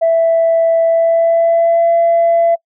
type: tone with pitch glide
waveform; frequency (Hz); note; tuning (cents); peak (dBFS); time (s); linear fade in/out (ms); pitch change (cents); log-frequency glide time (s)
sine; 661 to 674.9; E5 to E5; +5 to +41; -7; 0.01-2.56; 20; +36; 0.84-1.9
effects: noise-tail reverb RT60 0.1 s tail -24 dB re dry + tanh soft clip ceiling -5 dBFS